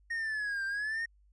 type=linear two-way sweep; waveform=triangle; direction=down then up; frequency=1864.7 to 1568 to 1864.7 Hz; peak=-30 dBFS; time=0.1-1.06 s; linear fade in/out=10 ms; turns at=0.65 s; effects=added 50 Hz sine -61 dBFS peak until 1.32 s + resampled to 24000 Hz